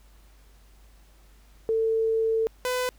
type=tone pair in turn; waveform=sine / sawtooth; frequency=447 / 502.2 Hz; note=A4 / B4; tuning=+27 / +29 cents; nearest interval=major second; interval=202 cents; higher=second; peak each=-21 dBFS; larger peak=neither; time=1.69-2.47 / 2.65-2.89 s; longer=first; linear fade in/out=0 ms; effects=added 50 Hz sine -52 dBFS peak until 2.98 s + pink hiss -61 dBFS RMS until 2.98 s